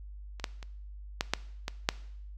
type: clicks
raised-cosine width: 0.2 ms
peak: -25 / -13 / -27 / -10 / -8 / -15 / -6 dBFS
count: 7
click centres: 0.398 / 0.442 / 0.628 / 1.209 / 1.336 / 1.681 / 1.889 s
effects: noise-tail reverb RT60 0.7 s tail -19 dB re dry + added 50 Hz sine -42 dBFS peak until 2.37 s